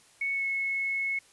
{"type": "tone with pitch glide", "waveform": "sine", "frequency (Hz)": [2213, 2189], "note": ["C#7", "C#7"], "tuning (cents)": [-3, -22], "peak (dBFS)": -27, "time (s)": [0.21, 1.19], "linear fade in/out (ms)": 5, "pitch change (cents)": -19, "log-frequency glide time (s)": [0.33, 0.45], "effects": ["white hiss -59 dBFS RMS until 1.32 s", "resampled to 24000 Hz"]}